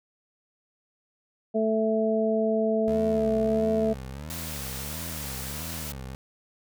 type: harmonic tone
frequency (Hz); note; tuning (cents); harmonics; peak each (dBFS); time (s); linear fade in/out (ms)
220; A3; 0; 1 / 2 / 3; -26 / -26 / -26; 1.54-3.94; 20
type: tone with vibrato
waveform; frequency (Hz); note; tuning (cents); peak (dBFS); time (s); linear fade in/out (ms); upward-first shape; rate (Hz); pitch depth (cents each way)
20% pulse; 73.42; D2; 0; -31; 2.88-6.15; 0; sine; 1.5; 220
type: high-pass noise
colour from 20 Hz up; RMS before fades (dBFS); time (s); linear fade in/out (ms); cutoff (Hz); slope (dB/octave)
white; -37; 4.3-5.92; 2; 310; 24
effects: none